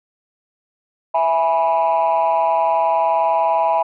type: chord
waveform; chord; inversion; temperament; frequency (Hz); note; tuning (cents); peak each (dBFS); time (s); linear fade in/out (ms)
sine; E major; none; equal with one note detuned; 659.3 / 830.6 / 981.5; E5 / G#5 / B5; 0 / 0 / -11; -17; 1.14-3.83; 10
effects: tanh soft clip ceiling -9 dBFS